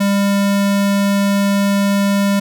square tone, 199.8 Hz, G3, 33 cents sharp, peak -13 dBFS, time 0-2.4 s, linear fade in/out 10 ms, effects none

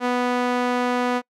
sawtooth tone with band-pass filter, 246.9 Hz, B3, in tune, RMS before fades -22 dBFS, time 0-1.22 s, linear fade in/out 50 ms, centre 920 Hz, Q 0.57, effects noise-tail reverb RT60 0.1 s tail -25 dB re dry

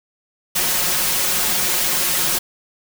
white noise with comb filter, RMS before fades -19 dBFS, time 0.55-2.39 s, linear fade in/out 10 ms, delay 5.5 ms, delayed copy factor +0.95, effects none

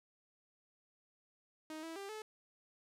sawtooth tone with pitch steps, 312.8 / 326.7 / 396.1 / 432.2 Hz, D#4 / E4 / G4 / A4, +9 / -15 / +18 / -31 cents, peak -40 dBFS, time 1.7-2.22 s, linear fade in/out 2 ms, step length 130 ms, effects low-pass 12000 Hz 12 dB/octave

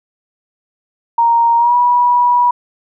sine tone with pitch glide, 932.3 to 972.5 Hz, A#5 to B5, 0 to -27 cents, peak -8 dBFS, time 1.18-2.51 s, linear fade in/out 5 ms, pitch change +73 cents, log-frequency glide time 1.57-1.75 s, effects none

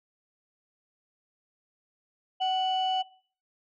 sine tone pair together, 751.4 / 2965 Hz, F#5 / F#7, +26 / +3 cents, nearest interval 2 octaves, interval 2377 cents, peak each -24 / -30 dBFS, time 2.4-3.03 s, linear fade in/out 20 ms, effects noise-tail reverb RT60 0.5 s tail -23 dB re dry + tanh soft clip ceiling -20 dBFS

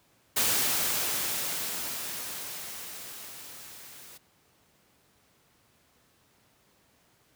white noise with level ramp, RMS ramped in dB -25 to -49 dBFS, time 0.36-4.18 s, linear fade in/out 10 ms, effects pink hiss -65 dBFS RMS until 7.35 s + high-pass 80 Hz 12 dB/octave

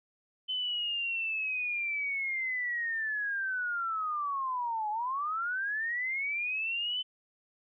sine linear two-way sweep, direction down then up, 3051 to 830.6 to 3051 Hz, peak -30 dBFS, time 0.48-7.03 s, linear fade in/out 20 ms, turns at 4.9 s, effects none

